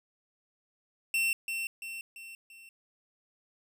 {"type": "tone with echo", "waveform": "45% pulse", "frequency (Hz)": 2700, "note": "E7", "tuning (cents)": 41, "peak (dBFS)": -26, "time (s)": [1.14, 1.33], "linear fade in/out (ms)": 2, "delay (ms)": 340, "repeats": 4, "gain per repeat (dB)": -6, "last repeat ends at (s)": 2.69, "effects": []}